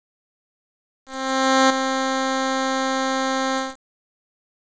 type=tone with ADSR envelope; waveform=10% pulse; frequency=264.7 Hz; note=C4; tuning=20 cents sharp; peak=-4 dBFS; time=1.06-3.76 s; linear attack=640 ms; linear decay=6 ms; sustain=-8 dB; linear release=190 ms; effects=resampled to 16000 Hz + 7-bit